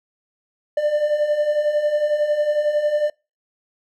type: beating tone pair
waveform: triangle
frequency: 587.3 / 598.3 Hz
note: D5 / D5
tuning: 0 / +32 cents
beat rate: 11 Hz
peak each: -22 / -16 dBFS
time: 0.77-3.1 s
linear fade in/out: 5 ms
effects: noise-tail reverb RT60 0.3 s tail -26 dB re dry